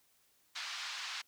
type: band-pass noise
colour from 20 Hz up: white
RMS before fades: -42 dBFS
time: 0.55-1.22 s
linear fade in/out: 10 ms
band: 970 to 5100 Hz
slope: 24 dB/octave
effects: white hiss -71 dBFS RMS until 1.27 s